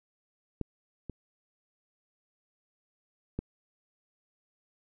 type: clicks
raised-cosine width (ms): 3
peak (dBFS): -19 / -25 / -19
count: 3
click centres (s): 0.613 / 1.097 / 3.39
effects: none